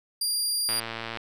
25% pulse tone, 4789 Hz, D8, 33 cents sharp, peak -20 dBFS, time 0.21-0.8 s, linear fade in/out 5 ms
click train, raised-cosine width 0.3 ms, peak -17 dBFS, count 56, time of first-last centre 0.69-1.172 s, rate 114 Hz
effects none

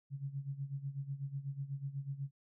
sine tone with tremolo, 138.59 Hz, C#3, in tune, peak -35 dBFS, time 0.1-2.31 s, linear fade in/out 50 ms, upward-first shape sine, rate 8.1 Hz, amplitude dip 80%, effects none

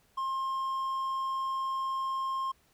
triangle tone, 1064 Hz, C6, 29 cents sharp, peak -28 dBFS, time 0.17-2.52 s, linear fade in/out 10 ms, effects pink hiss -67 dBFS RMS until 2.73 s

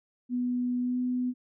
sine tone with pitch glide, 246.9 to 249.9 Hz, B3 to B3, 0 to +21 cents, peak -26 dBFS, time 0.29-1.34 s, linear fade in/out 50 ms, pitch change +21 cents, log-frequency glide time 0.81-0.98 s, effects none

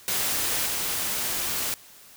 white noise with level steps, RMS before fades -26 / -28 dBFS, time 0.08-1.74 s, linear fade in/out 0 ms, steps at 0.66 s, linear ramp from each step 10 ms, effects white hiss -50 dBFS RMS until 2.16 s

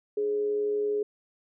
sine tone with amplitude modulation, 417.5 Hz, G#4, 9 cents sharp, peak -23 dBFS, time 0.17-1.03 s, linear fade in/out 5 ms, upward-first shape sine, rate 118 Hz, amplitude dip 35%, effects none

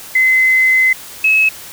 sine tone pair in turn, 2047 / 2579 Hz, C7 / E7, -38 / -39 cents, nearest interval major third, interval 399 cents, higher second, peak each -8 dBFS, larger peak neither, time 0.15-0.93 / 1.24-1.49 s, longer first, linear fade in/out 5 ms, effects white hiss -33 dBFS RMS until 1.72 s

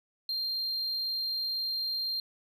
sine tone, 4186 Hz, C8, in tune, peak -27 dBFS, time 0.29-2.2 s, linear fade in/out 2 ms, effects tanh soft clip ceiling -29 dBFS

